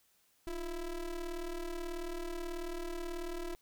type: ring-modulated tone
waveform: square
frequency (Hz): 164.81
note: E3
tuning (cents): 0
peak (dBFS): -35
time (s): 0.47-3.55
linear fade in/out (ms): 0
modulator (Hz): 184
effects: white hiss -71 dBFS RMS until 3.61 s